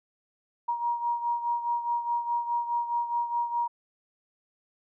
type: beating tone pair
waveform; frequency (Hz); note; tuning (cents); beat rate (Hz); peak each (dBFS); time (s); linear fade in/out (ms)
sine; 947 / 951.8; A#5 / A#5; +27 / +36; 4.8; -27 / -33; 0.68-3.68; 10
effects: none

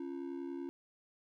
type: ring-modulated tone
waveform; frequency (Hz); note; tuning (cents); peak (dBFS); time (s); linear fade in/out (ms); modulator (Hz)
triangle; 310; D#4; -6; -34; 0-0.69; 0; 35.3
effects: none

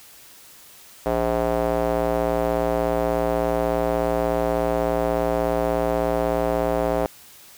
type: tone with band-pass filter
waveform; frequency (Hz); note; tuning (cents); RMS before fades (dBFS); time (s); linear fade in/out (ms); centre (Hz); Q
square; 58.27; A#1; 0; -22; 1.06-7.06; 0; 600; 2.2
effects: white hiss -47 dBFS RMS until 7.57 s

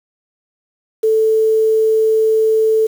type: tone with quantisation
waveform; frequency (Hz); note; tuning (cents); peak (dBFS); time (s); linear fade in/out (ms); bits
sine; 440; A4; 0; -10; 1.03-2.87; 10; 6
effects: none

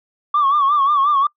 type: tone with vibrato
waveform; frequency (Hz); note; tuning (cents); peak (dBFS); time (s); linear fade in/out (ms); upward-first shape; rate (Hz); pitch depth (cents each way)
sine; 1141; C#6; +50; -11; 0.34-1.27; 5; sine; 5.6; 93
effects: noise-tail reverb RT60 0.1 s tail -25 dB re dry + tanh soft clip ceiling -9 dBFS

